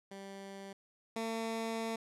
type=tone pair in turn; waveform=15% pulse; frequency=196 / 225.8 Hz; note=G3 / A3; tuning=0 / +45 cents; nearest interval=major second; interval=245 cents; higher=second; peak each=-39 / -29 dBFS; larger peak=second; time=0.11-0.73 / 1.16-1.96 s; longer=second; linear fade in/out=5 ms; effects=low-pass 10000 Hz 12 dB/octave